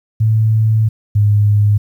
sine tone pair in turn, 110 / 103.79 Hz, A2 / G#2, 0 / -1 cents, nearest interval minor second, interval 101 cents, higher first, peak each -9 / -8 dBFS, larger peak second, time 0.2-0.89 / 1.15-1.78 s, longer first, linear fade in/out 10 ms, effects 8-bit

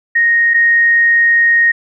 sine tone pair in turn, 1864.7 / 1864.7 Hz, A#6 / A#6, 0 / 0 cents, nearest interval unison, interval 0 cents, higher neither, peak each -8 / -7 dBFS, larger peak second, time 0.15-0.54 / 0.54-1.72 s, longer second, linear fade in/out 10 ms, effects none

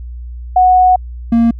sine / triangle tone pair in turn, 736 / 231.8 Hz, F#5 / A#3, -9 / -10 cents, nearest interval octave + minor sixth, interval 2001 cents, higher first, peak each -5 dBFS, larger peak neither, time 0.56-0.96 / 1.32-1.51 s, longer first, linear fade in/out 5 ms, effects added 60 Hz sine -24 dBFS peak until 1.59 s

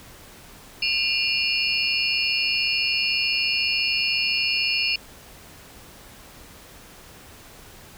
sine tone cluster, 2422 / 2720 / 2854 / 4420 / 5130 Hz, D#7 / F7 / F7 / C#8 / E8, -47 / -46 / +37 / -6 / -48 cents, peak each -27 dBFS, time 0.82-4.96 s, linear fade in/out 5 ms, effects pink hiss -46 dBFS RMS until 7.97 s

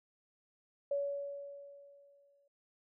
sine tone with exponential decay, 565 Hz, C#5, 33 cents sharp, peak -30 dBFS, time 0.91-2.48 s, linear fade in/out 5 ms, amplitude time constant 340 ms, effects none

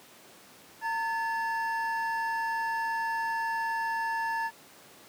triangle tone pair together, 909.8 / 1727 Hz, A#5 / A6, -42 / -33 cents, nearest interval major seventh, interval 1109 cents, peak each -28 / -31 dBFS, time 0.81-4.51 s, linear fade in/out 50 ms, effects pink hiss -53 dBFS RMS until 5.08 s + high-pass 200 Hz 12 dB/octave

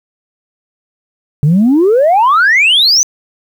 sine exponential sweep, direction up, 138.4 to 6272 Hz, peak -4 dBFS, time 1.43-3.03 s, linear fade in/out 0 ms, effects tanh soft clip ceiling -3 dBFS + 7-bit

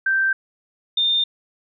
sine tone pair in turn, 1564 / 3620 Hz, G6 / A7, -4 / +48 cents, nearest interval octave + minor third, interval 1452 cents, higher second, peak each -16 dBFS, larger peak neither, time 0.06-0.33 / 0.97-1.24 s, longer neither, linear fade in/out 5 ms, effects none

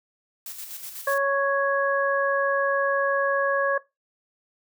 blue noise with tremolo, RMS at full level -36 dBFS, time 0.46-1.18 s, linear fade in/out 2 ms, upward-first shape square, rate 8.1 Hz, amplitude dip 45%
harmonic tone, 554.4 Hz, C#5, in tune, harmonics 1 / 2 / 3, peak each -23 / -26 / -25 dBFS, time 1.07-3.78 s, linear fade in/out 5 ms
effects noise-tail reverb RT60 0.2 s tail -18 dB re dry

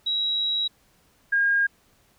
sine tone pair in turn, 3865 / 1619.9 Hz, B7 / G#6, -38 / -44 cents, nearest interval octave + minor third, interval 1506 cents, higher first, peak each -22 / -18 dBFS, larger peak second, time 0.06-0.68 / 1.32-1.67 s, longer first, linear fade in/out 10 ms, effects pink hiss -62 dBFS RMS until 2.18 s

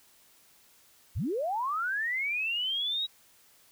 sine linear sweep, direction up, 49 to 3858 Hz, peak -28 dBFS, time 1.15-3.07 s, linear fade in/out 20 ms, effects white hiss -61 dBFS RMS until 3.71 s

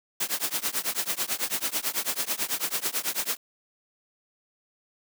white noise with tremolo, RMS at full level -25 dBFS, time 0.2-3.37 s, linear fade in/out 5 ms, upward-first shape triangle, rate 9.1 Hz, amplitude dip 100%, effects high-pass 200 Hz 12 dB/octave

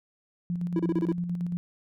sine tone with tremolo, 174.61 Hz, F3, in tune, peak -26 dBFS, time 0.5-1.57 s, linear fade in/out 0 ms, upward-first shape square, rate 8.8 Hz, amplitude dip 40%
triangle tone bursts, 329.6 Hz, E4, in tune, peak -21 dBFS, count 6, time 0.76-1.119 s, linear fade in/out 2 ms, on 34 ms, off 31 ms
effects none

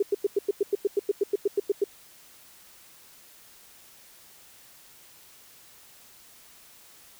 sine tone bursts, 403.2 Hz, G4, 49 cents sharp, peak -19 dBFS, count 16, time 0-1.841 s, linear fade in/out 5 ms, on 26 ms, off 95 ms, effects white hiss -53 dBFS RMS until 7.19 s

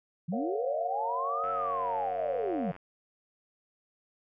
sine linear two-way sweep, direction up then down, 154 to 1330 to 154 Hz, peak -30 dBFS, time 0.28-2.72 s, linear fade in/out 10 ms, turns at 1.5 s
sine chord, Gb major seventh, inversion first, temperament just, 462.5 / 555 / 693.7 / 740 Hz, Bb4 / Db5 / F5 / Gb5, -14 / +2 / -12 / 0 cents, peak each -40 / -37 / -37 / -41 dBFS, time 0.32-2.72 s, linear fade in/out 10 ms
click train, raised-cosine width 0.5 ms, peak -32 dBFS, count 124, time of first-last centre 1.44-2.764 s, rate 92.9 Hz
effects none

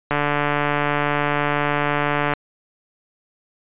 click train, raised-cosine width 0.5 ms, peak -5 dBFS, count 326, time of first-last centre 0.11-2.336 s, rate 146 Hz, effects resampled to 8000 Hz

